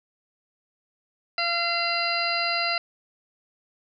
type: harmonic tone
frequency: 686 Hz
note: F5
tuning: 31 cents flat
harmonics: 1 / 2 / 3 / 4 / 6 / 7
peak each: -30 / -30 / -30 / -30 / -30 / -30 dBFS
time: 1.38-2.78 s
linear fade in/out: 2 ms
effects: none